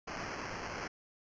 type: noise with sample-and-hold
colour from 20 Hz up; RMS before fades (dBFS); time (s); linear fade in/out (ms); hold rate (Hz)
white; -41; 0.07-0.88; 10; 3675
effects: resampled to 16000 Hz